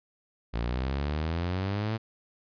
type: exponential sweep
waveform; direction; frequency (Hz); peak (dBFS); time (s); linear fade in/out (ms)
sawtooth; up; 56 to 113.3; -24; 0.53-1.98; 20
effects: resampled to 11025 Hz